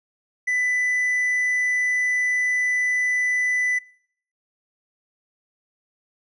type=tone; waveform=triangle; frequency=1993 Hz; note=B6; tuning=15 cents sharp; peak=-18 dBFS; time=0.47-3.79 s; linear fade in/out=10 ms; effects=noise-tail reverb RT60 0.6 s tail -22 dB re dry + resampled to 24000 Hz